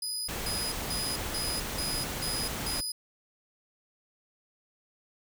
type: tone bursts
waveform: 25% pulse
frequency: 4978 Hz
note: D#8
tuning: in tune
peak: -27 dBFS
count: 7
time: 0.02-2.92 s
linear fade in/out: 5 ms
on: 260 ms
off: 180 ms
type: noise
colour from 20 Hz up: pink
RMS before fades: -35 dBFS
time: 0.28-2.81 s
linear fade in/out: 10 ms
effects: none